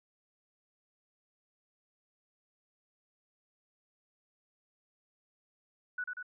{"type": "tone with echo", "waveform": "sine", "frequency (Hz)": 1478, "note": "F#6", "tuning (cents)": -2, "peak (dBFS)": -33, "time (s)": [5.98, 6.04], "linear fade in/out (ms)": 5, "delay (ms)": 94, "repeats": 2, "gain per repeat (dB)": -3, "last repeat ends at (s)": 6.228, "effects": []}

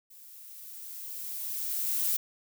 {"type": "noise with level ramp", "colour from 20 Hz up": "violet", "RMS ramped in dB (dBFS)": [-52, -27], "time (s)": [0.1, 2.17], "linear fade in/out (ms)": 10, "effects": []}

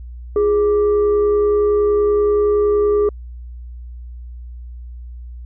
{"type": "tone with frequency modulation", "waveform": "sine", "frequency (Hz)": 415.3, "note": "G#4", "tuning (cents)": 0, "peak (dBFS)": -12, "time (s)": [0.36, 3.09], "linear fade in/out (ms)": 2, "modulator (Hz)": 760, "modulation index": 0.3, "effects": ["added 60 Hz sine -30 dBFS peak until 5.45 s"]}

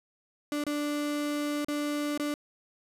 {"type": "tone with dropouts", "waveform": "35% pulse", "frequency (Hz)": 293.7, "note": "D4", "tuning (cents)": 0, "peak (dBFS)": -27, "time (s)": [0.52, 2.34], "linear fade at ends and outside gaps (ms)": 1, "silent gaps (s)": [[0.639, 0.666], [1.647, 1.684], [2.176, 2.197]], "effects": ["resampled to 32000 Hz"]}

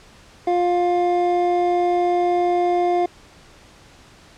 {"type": "tone pair together", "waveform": "triangle", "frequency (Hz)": [352.3, 706], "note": ["F4", "F5"], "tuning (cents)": [15, 19], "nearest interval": "octave", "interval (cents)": 1204, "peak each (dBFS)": -17, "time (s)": [0.47, 3.06], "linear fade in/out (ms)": 5, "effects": ["pink hiss -48 dBFS RMS until 4.37 s", "low-pass 7000 Hz 12 dB/octave"]}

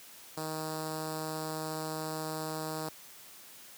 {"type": "tone with notch filter", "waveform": "5% pulse", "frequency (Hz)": 157.1, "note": "D#3", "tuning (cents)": 17, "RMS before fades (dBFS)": -37, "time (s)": [0.37, 2.89], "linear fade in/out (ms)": 2, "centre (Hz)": 2100, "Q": 0.59, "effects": ["white hiss -52 dBFS RMS until 3.77 s", "high-pass 100 Hz 12 dB/octave"]}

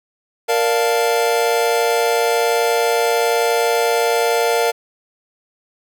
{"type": "chord", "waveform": "square", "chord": "Bb major seventh", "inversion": "none", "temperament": "equal", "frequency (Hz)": [466.2, 587.3, 698.5, 880], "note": ["Bb4", "D5", "F5", "A5"], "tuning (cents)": [0, 0, 0, 0], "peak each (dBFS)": [-18, -24, -21, -24], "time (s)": [0.48, 4.72], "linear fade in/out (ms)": 20, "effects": []}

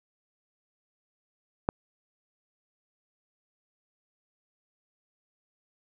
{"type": "click", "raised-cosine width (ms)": 1, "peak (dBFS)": -10, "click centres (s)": 1.689, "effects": []}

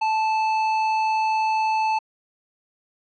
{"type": "tone with hard clipping", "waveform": "sine", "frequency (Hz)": 876, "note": "A5", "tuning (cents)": -8, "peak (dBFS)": -21, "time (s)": [0.01, 1.99], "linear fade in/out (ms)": 10, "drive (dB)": 12, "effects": ["low-pass 4000 Hz 12 dB/octave"]}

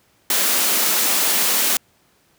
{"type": "high-pass noise", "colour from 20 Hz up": "white", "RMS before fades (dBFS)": -18, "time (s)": [0.3, 1.77], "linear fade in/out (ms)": 2, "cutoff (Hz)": 180, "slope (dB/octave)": 96, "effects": ["pink hiss -59 dBFS RMS until 2.38 s", "high-pass 80 Hz 12 dB/octave"]}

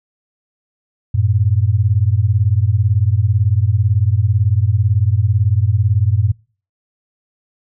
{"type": "beating tone pair", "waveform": "sine", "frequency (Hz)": [94, 112], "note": ["F#2", "A2"], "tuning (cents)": [28, 31], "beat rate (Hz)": 18, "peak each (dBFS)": -14, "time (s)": [1.14, 6.32], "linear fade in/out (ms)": 10, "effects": ["noise-tail reverb RT60 0.4 s tail -26 dB re dry"]}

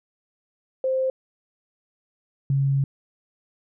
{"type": "tone pair in turn", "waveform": "sine", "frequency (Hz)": [523.3, 137.57], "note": ["C5", "C#3"], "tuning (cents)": [0, -13], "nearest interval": "octave + major seventh", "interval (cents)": 2313, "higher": "first", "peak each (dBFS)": [-20, -18], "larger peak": "second", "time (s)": [[0.84, 1.1], [2.5, 2.84]], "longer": "second", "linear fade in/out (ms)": 2, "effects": []}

